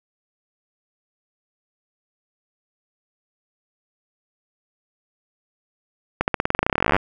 accelerating click train, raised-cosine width 0.5 ms, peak -3 dBFS, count 26, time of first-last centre 6.21-6.965 s, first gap 69 ms, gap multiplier 0.92, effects none

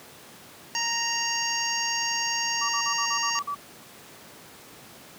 harmonic tone, 930 Hz, A#5, 4 cents flat, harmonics 1 / 2 / 3 / 5 / 6 / 7, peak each -32 / -32 / -32 / -32 / -32 / -32 dBFS, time 0.75-3.39 s, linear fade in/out 0 ms
sine tone bursts, 1150 Hz, D6, 37 cents flat, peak -27 dBFS, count 8, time 2.61-3.55 s, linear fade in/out 10 ms, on 79 ms, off 44 ms
effects pink hiss -47 dBFS RMS until 5.18 s + high-pass 150 Hz 12 dB/octave

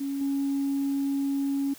sine tone with level steps, 277.2 Hz, C#4, in tune, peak -27 / -23 dBFS, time 0-1.74 s, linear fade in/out 10 ms, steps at 0.21 s, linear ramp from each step 2 ms, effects tanh soft clip ceiling -21 dBFS + white hiss -49 dBFS RMS until 1.78 s

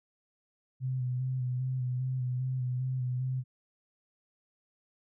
sine tone with vibrato, 127.5 Hz, C3, 44 cents flat, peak -29 dBFS, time 0.8-3.44 s, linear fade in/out 50 ms, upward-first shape square, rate 2.5 Hz, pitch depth 27 cents each way, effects none

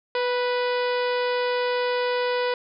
harmonic tone with a mistuned harmonic, 493.9 Hz, B4, in tune, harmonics 1 / 2 / 3 / 4 / 5 / 6 / 7 / 8 / 9 / 10, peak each -23 / -29 / -33 / -35 / -37 / -39 / -40 / -41 / -42 / -43 dBFS, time 0.15-2.54 s, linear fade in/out 2 ms, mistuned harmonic 2, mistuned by -16 cents, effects none

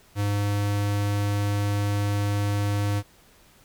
square tone, 102.1 Hz, G#2, 29 cents flat, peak -23 dBFS, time 0.15-3.03 s, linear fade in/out 50 ms, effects pink hiss -56 dBFS RMS until 3.64 s

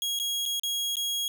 sawtooth tone with dropouts, 3300 Hz, G#7, 12 cents flat, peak -24 dBFS, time 0.02-1.28 s, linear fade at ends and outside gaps 1 ms, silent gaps 0.19-0.198 / 0.455-0.46 / 0.597-0.634 / 0.956-0.968 s, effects none

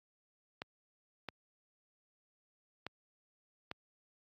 clicks, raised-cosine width 0.3 ms, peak -24 dBFS, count 4, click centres 0.619 / 1.287 / 2.866 / 3.714 s, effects high-pass 80 Hz 12 dB/octave + AAC 48 kbps

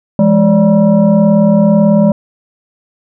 sine tone with frequency modulation, 208.1 Hz, G#3, 4 cents sharp, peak -5 dBFS, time 0.19-2.12 s, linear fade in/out 2 ms, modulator 378 Hz, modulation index 1, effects none

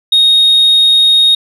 sine tone, 3729 Hz, A#7, in tune, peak -3 dBFS, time 0.12-1.35 s, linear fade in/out 5 ms, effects tanh soft clip ceiling -3 dBFS

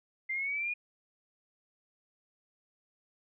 sine exponential sweep, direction up, 2077 to 2461 Hz, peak -31 dBFS, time 0.29-0.74 s, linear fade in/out 10 ms, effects none

